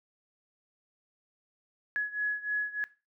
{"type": "beating tone pair", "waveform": "sine", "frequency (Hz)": [1686, 1689.3], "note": ["G#6", "G#6"], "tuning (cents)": [26, 29], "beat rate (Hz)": 3.3, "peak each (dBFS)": [-31, -34], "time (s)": [1.96, 2.84], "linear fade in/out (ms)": 0, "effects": ["noise-tail reverb RT60 0.3 s tail -19 dB re dry"]}